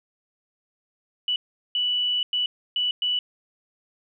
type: tone bursts at uneven times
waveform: sine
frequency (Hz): 2960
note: F#7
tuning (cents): 0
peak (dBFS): -21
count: 5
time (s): 1.28-1.36 / 1.75-2.23 / 2.33-2.46 / 2.76-2.91 / 3.02-3.19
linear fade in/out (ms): 2
effects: none